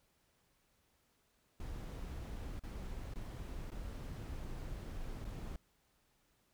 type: noise with dropouts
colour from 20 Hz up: brown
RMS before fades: -44 dBFS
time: 1.6-5.56 s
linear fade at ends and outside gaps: 2 ms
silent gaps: 2.595-2.636 / 3.138-3.157 / 3.704-3.717 / 5.245-5.25 s
effects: pink hiss -75 dBFS RMS until 6.53 s